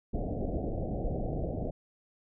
pink low-pass noise, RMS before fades -33 dBFS, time 0.13-1.71 s, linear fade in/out 10 ms, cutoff 740 Hz, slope 96 dB/octave, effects none

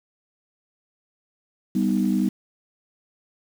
sine chord, G augmented, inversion none, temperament equal, 196 / 246.9 / 311.1 Hz, G3 / B3 / D#4, 0 / 0 / 0 cents, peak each -21 / -23 / -25 dBFS, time 1.75-2.29 s, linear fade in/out 5 ms, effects tanh soft clip ceiling -9 dBFS + 7-bit

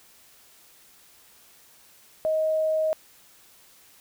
sine tone, 629 Hz, D#5, 19 cents sharp, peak -21 dBFS, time 2.25-2.93 s, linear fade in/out 0 ms, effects white hiss -55 dBFS RMS until 4 s

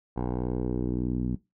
10% pulse tone with low-pass filter sweep, 61.74 Hz, B1, in tune, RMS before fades -29 dBFS, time 0.16-1.36 s, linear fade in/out 10 ms, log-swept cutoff 770 to 220 Hz, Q 1.8, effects noise-tail reverb RT60 0.2 s tail -19 dB re dry

